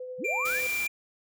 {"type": "tone with tremolo", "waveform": "sine", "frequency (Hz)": 506, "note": "B4", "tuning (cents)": 42, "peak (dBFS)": -34, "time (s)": [0, 0.67], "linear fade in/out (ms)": 5, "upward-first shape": "triangle", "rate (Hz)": 11, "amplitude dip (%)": 35}
{"type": "linear sweep", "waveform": "sine", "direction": "up", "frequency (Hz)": [120.2, 1904], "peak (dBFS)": -31, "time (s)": [0.18, 0.62], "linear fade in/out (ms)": 50}
{"type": "tone with vibrato", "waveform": "triangle", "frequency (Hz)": 2368, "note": "D7", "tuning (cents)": 14, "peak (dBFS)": -26, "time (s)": [0.24, 0.88], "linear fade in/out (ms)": 10, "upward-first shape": "square", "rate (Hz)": 18, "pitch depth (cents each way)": 9}
{"type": "noise", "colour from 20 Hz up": "white", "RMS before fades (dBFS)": -37, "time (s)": [0.45, 0.87], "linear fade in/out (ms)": 5}
{"effects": []}